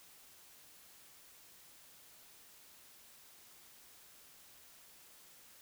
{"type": "silence", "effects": ["white hiss -60 dBFS RMS until 5.61 s"]}